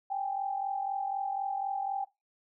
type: tone pair together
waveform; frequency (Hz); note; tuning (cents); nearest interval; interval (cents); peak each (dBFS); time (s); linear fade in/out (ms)
sine; 784 / 828; G5 / G#5; 0 / -5; minor second; 95; -31 / -37; 0.1-2.05; 10
effects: noise-tail reverb RT60 0.2 s tail -18 dB re dry